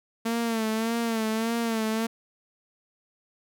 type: tone with vibrato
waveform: sawtooth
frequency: 225.9 Hz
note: A3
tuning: 46 cents sharp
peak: -21 dBFS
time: 0.25-2.07 s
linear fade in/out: 10 ms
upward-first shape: sine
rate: 1.7 Hz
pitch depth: 57 cents each way
effects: none